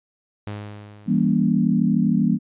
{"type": "tone with exponential decay", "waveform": "sawtooth", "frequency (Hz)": 103.83, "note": "G#2", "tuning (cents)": 0, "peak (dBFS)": -24, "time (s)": [0.47, 1.85], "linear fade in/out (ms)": 0, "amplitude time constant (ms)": 300}
{"type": "chord", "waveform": "sine", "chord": "E diminished seventh", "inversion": "none", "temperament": "just", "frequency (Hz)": [164.81, 197.78, 237.3, 284.8], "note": ["E3", "G3", "Bb3", "Db4"], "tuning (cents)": [0, 16, 31, 47], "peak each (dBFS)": [-22, -20, -20, -26], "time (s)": [1.06, 2.39], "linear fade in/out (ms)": 50}
{"effects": ["resampled to 8000 Hz"]}